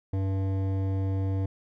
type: tone with hard clipping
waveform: sine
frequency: 96.3 Hz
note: G2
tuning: 30 cents flat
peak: -27 dBFS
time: 0.13-1.46 s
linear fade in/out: 5 ms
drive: 13 dB
effects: none